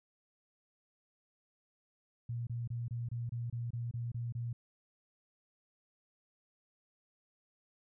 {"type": "tone bursts", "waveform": "sine", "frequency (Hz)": 118.5, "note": "A#2", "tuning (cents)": 29, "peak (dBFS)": -35, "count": 11, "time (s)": [2.29, 4.53], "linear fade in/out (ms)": 5, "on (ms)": 180, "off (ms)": 26, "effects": []}